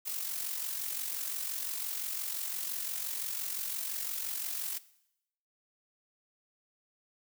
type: noise with amplitude modulation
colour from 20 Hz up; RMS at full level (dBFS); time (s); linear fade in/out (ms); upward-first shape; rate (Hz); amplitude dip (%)
blue; -34; 0.05-4.79; 20; sine; 45.8; 55
effects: noise-tail reverb RT60 0.8 s tail -18 dB re dry